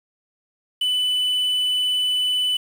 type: tone with quantisation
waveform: triangle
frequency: 2994 Hz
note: F#7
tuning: 20 cents sharp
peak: -17 dBFS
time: 0.81-2.57 s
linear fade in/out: 5 ms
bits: 7
effects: none